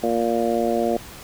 harmonic tone, 116.6 Hz, A#2, 1 cent sharp, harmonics 2 / 3 / 4 / 5 / 6, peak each -25 / -25 / -25 / -25 / -25 dBFS, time 0.03-0.97 s, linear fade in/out 5 ms, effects pink hiss -40 dBFS RMS until 1.23 s

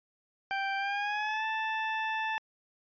20% pulse tone with pitch glide, 784 to 880 Hz, G5 to A5, 0 to 0 cents, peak -25 dBFS, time 0.51-2.38 s, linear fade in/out 0 ms, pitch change +200 cents, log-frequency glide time 0.77-1.45 s, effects resampled to 11025 Hz

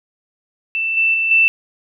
sine tone with level steps, 2664 Hz, E7, 18 cents sharp, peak -17 / -12 / -15 / -9 dBFS, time 0.75-1.48 s, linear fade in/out 0 ms, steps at 0.97 / 1.14 / 1.31 s, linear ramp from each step 2 ms, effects none

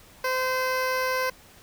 15% pulse tone with notch filter, 515 Hz, C5, 28 cents flat, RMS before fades -26 dBFS, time 0.24-1.3 s, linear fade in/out 5 ms, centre 8000 Hz, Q 1.8, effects pink hiss -52 dBFS RMS until 1.62 s

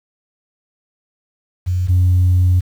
sine tone pair in turn, 90.5 / 90.5 Hz, F#2 / F#2, -38 / -38 cents, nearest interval unison, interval 0 cents, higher neither, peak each -14 / -8 dBFS, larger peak second, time 1.66-1.88 / 1.88-2.61 s, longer second, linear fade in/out 20 ms, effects tanh soft clip ceiling -7 dBFS + 7-bit

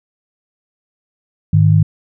sine tone pair together, 103.13 / 154.7 Hz, G#2 / D#3, -12 / -10 cents, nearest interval perfect fifth, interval 702 cents, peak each -10 dBFS, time 1.53-1.83 s, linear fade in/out 5 ms, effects none

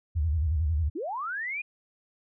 sine tone with vibrato, 78 Hz, D#2, 5 cents sharp, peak -23 dBFS, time 0.15-0.9 s, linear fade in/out 20 ms, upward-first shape square, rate 11 Hz, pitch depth 130 cents each way
sine linear sweep, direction up, 270 to 2489 Hz, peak -30 dBFS, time 0.95-1.62 s, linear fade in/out 10 ms
effects none

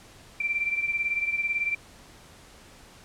sine beating tone pair, 2348 / 2366 Hz, D7 / D7, -1 / +12 cents, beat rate 18 Hz, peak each -26 / -31 dBFS, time 0.4-1.75 s, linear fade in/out 5 ms, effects pink hiss -51 dBFS RMS until 3.04 s + low-pass 10000 Hz 12 dB/octave

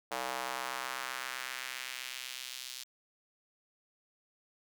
square tone with high-pass filter sweep, 63.9 Hz, C2, 40 cents flat, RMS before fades -40 dBFS, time 0.11-2.84 s, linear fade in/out 10 ms, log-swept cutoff 690 to 4100 Hz, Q 1.3, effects none

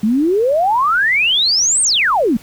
sine exponential two-way sweep, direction up then down, 203 to 8870 to 203 Hz, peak -11 dBFS, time 0.03-2.37 s, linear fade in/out 5 ms, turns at 1.82 s, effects pink hiss -42 dBFS RMS until 2.42 s

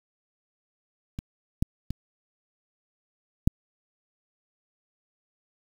clicks, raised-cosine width 5 ms, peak -21 / -11 / -18 / -6 dBFS, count 4, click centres 1.189 / 1.625 / 1.906 / 3.475 s, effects 7-bit

